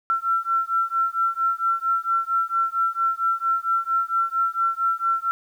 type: beating tone pair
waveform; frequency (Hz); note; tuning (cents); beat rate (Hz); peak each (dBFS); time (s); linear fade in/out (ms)
sine; 1349 / 1353.4; E6 / E6; +40 / +45; 4.4; -23; 0.1-5.31; 0
effects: 9-bit